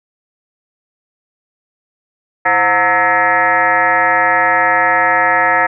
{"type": "tone with frequency modulation", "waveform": "sine", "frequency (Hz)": 1309, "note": "E6", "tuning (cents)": -13, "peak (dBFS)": -9, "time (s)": [2.45, 5.67], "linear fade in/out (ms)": 10, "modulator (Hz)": 196, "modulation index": 3.7, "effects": []}